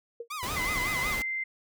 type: tone with exponential decay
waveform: sine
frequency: 468 Hz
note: A#4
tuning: 7 cents sharp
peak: -31 dBFS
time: 0.2-0.28 s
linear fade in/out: 5 ms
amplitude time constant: 17 ms
type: tone with vibrato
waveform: sawtooth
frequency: 1108.7 Hz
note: C#6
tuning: in tune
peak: -30 dBFS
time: 0.3-1.16 s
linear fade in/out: 10 ms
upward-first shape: sine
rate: 5.4 Hz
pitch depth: 220 cents each way
type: noise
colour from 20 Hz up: pink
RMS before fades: -35 dBFS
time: 0.43-1.22 s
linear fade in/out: 0 ms
type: tone with pitch glide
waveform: sine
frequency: 2047 to 2083 Hz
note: C7 to C7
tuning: -38 to -8 cents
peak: -29 dBFS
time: 0.56-1.44 s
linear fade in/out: 10 ms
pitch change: +30 cents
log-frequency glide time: 1.02-1.28 s
effects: none